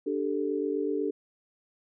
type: chord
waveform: sine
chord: D suspended fourth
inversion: none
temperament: equal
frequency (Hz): 293.7 / 392 / 440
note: D4 / G4 / A4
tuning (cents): 0 / 0 / 0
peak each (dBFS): -31 / -31 / -31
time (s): 0.06-1.11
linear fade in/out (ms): 10
effects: none